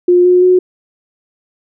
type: tone with pitch steps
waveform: sine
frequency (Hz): 355.8 / 360.6 / 365.4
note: F4 / F#4 / F#4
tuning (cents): +32 / -45 / -22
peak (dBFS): -5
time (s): 0.08-0.59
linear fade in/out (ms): 5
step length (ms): 170
effects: none